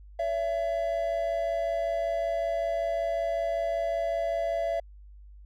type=tone pair together; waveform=triangle; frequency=564.7 / 670 Hz; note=C#5 / E5; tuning=+32 / +28 cents; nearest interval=minor third; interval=296 cents; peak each=-31 / -25 dBFS; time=0.19-4.8 s; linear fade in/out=5 ms; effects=added 50 Hz sine -46 dBFS peak until 5.45 s